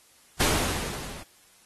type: noise with level ramp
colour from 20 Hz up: pink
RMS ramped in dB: -22 to -43 dBFS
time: 0.4-1.23 s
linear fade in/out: 5 ms
effects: white hiss -58 dBFS RMS until 1.65 s + AAC 32 kbps